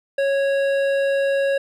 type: tone with hard clipping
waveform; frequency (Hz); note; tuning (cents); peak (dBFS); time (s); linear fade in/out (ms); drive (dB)
sine; 552; C#5; -7; -19; 0.18-1.58; 5; 11
effects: none